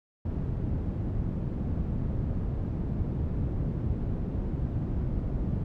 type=low-pass noise; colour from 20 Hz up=white; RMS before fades=-30 dBFS; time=0.25-5.64 s; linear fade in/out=5 ms; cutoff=140 Hz; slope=12 dB/octave; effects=none